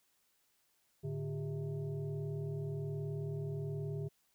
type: tone with frequency modulation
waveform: sine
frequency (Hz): 146.9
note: D3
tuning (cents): +1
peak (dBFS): -36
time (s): 1.03-4.09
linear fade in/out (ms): 20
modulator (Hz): 255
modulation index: 0.96
effects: white hiss -75 dBFS RMS until 4.34 s